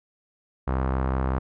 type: tone with low-pass filter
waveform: sawtooth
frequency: 65.4 Hz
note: C2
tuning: in tune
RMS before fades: -25 dBFS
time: 0.67-1.39 s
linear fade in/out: 10 ms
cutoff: 1200 Hz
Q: 1.8
effects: none